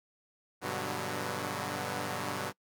5% pulse chord, G major seventh, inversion none, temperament equal with one note detuned, 99.08 / 123.47 / 146.83 / 185 Hz, G2 / B2 / D3 / F#3, +19 / 0 / 0 / 0 cents, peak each -28 dBFS, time 0.61-2.53 s, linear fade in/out 50 ms, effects noise-tail reverb RT60 0.1 s tail -25 dB re dry

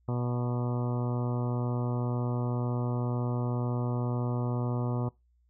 harmonic tone with a mistuned harmonic, 122 Hz, B2, 21 cents flat, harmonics 1 / 2 / 3 / 4 / 5 / 6 / 7 / 8 / 9 / 10, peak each -29 / -35 / -39 / -41 / -43 / -45 / -46 / -47 / -48 / -49 dBFS, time 0.08-5.09 s, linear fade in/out 5 ms, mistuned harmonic 7, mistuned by +24 cents, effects noise-tail reverb RT60 0.2 s tail -22 dB re dry + added 60 Hz sine -64 dBFS peak until 5.49 s

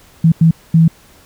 sine tone bursts at uneven times, 163.4 Hz, E3, 15 cents flat, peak -5 dBFS, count 3, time 0.24-0.32 / 0.41-0.51 / 0.74-0.88 s, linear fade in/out 5 ms, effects pink hiss -46 dBFS RMS until 1.25 s

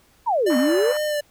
sine exponential two-way sweep, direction down then up, 1011 to 240.5 to 526 Hz, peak -17 dBFS, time 0.26-0.93 s, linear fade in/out 20 ms, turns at 0.57 s
square tone with vibrato, 594 Hz, D5, 20 cents sharp, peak -22 dBFS, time 0.46-1.21 s, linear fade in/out 10 ms, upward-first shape sine, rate 2.2 Hz, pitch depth 35 cents each way
pink band-pass noise, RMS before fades -34 dBFS, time 0.5-0.97 s, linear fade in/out 0 ms, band 830 to 1700 Hz, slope 24 dB/octave
effects pink hiss -58 dBFS RMS until 1.3 s

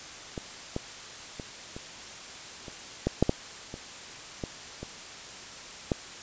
clicks, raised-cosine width 2 ms, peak -20 / -16 / -23 / -25 / -28 / -11 / -6 / -9 / -24 / -18 / -23 / -11 dBFS, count 12, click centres 0.378 / 0.764 / 1.398 / 1.765 / 2.682 / 3.07 / 3.226 / 3.294 / 3.741 / 4.438 / 4.83 / 5.918 s, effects white hiss -43 dBFS RMS until 6.22 s + resampled to 16000 Hz

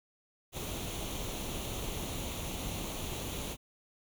pink noise with comb filter, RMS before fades -38 dBFS, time 0.52-3.57 s, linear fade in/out 50 ms, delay 0.3 ms, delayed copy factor +0.6, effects none

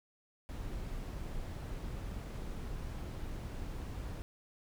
brown noise, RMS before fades -41 dBFS, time 0.49-4.22 s, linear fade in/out 0 ms, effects none

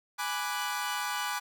sawtooth chord, G# half-diminished seventh, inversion none, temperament equal, 830.6 / 987.8 / 1174.7 / 1480 Hz, G#5 / B5 / D6 / F#6, 0 / 0 / 0 / 0 cents, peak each -33 dBFS, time 0.18-1.4 s, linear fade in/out 20 ms, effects none

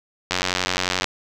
click train, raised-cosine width 0.2 ms, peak -3 dBFS, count 68, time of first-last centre 0.31-1.043 s, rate 91.4 Hz, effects none

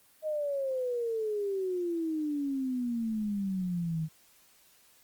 sine exponential sweep, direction down, 629 to 155.3 Hz, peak -29 dBFS, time 0.22-4.09 s, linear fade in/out 50 ms, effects white hiss -62 dBFS RMS until 5.03 s + Opus 24 kbps

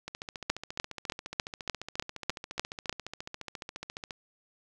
two click trains, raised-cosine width 0.2 ms, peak -9 / -21 dBFS, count 9 / 59, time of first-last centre 0.5-2.895 / 0.08-4.108 s, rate 3.34 / 14.4 Hz, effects none

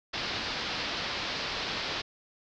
white low-pass noise, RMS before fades -34 dBFS, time 0.13-2.02 s, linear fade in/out 10 ms, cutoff 5000 Hz, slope 48 dB/octave, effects none

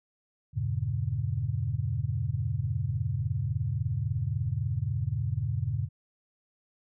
sine chord, E diminished seventh, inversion none, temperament just, 82.41 / 98.89 / 118.67 / 142.4 Hz, E2 / G2 / Bb2 / Db3, 0 / +16 / +31 / +47 cents, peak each -36 / -32 / -31 / -33 dBFS, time 0.53-5.89 s, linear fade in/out 50 ms, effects none

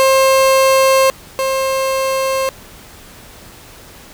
30% pulse tone pair in turn, 532 / 532 Hz, C5 / C5, +29 / +29 cents, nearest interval unison, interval 0 cents, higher neither, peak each -6 / -12 dBFS, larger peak first, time 0-1.1 / 1.39-2.49 s, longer neither, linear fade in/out 0 ms, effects pink hiss -39 dBFS RMS until 4.13 s

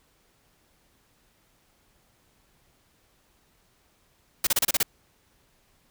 white noise bursts, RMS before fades -22 dBFS, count 7, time 4.44-4.83 s, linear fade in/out 5 ms, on 30 ms, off 30 ms, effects pink hiss -65 dBFS RMS until 5.9 s

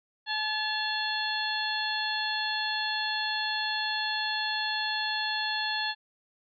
harmonic tone with a mistuned harmonic, 860 Hz, A5, 40 cents flat, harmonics 1 / 2 / 3 / 4 / 5, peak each -34 / -32 / -38 / -35 / -34 dBFS, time 0.26-5.95 s, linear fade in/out 50 ms, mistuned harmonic 3, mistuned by +95 cents, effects none

